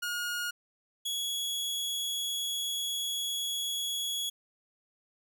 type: tone pair in turn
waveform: sawtooth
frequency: 1433 / 3353 Hz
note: F6 / G#7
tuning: +44 / +16 cents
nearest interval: octave + minor third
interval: 1472 cents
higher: second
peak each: -28 dBFS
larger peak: neither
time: 0.02-0.51 / 1.05-4.3 s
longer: second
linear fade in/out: 10 ms
effects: none